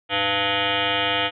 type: tone with frequency modulation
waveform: sine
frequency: 1864.7 Hz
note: A#6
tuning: in tune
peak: -19 dBFS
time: 0.09-1.31 s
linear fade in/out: 50 ms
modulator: 195 Hz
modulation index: 7.6
effects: none